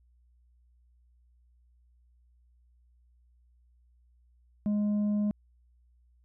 sine tone with tanh clipping, 207.7 Hz, G#3, in tune, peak -26 dBFS, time 4.66-5.31 s, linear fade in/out 0 ms, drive 4 dB, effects added 60 Hz sine -61 dBFS peak until 6.24 s

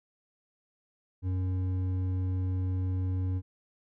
sine tone with hard clipping, 92.6 Hz, F#2, 2 cents sharp, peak -29 dBFS, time 1.22-3.42 s, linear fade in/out 50 ms, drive 7 dB, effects none

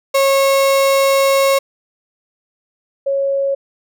35% pulse / sine tone pair in turn, 546 / 551.1 Hz, C#5 / C#5, -26 / -10 cents, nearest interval unison, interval 16 cents, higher second, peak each -9 / -14 dBFS, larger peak first, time 0.14-1.59 / 3.06-3.55 s, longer first, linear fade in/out 10 ms, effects none

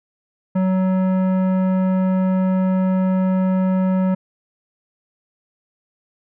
triangle tone with tanh clipping, 187.1 Hz, F#3, 20 cents sharp, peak -17 dBFS, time 0.55-4.15 s, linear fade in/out 10 ms, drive 18 dB, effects none

